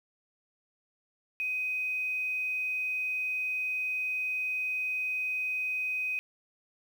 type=tone with quantisation; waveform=sine; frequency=2510 Hz; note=D#7; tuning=15 cents sharp; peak=-29 dBFS; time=1.4-6.19 s; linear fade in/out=0 ms; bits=9; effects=none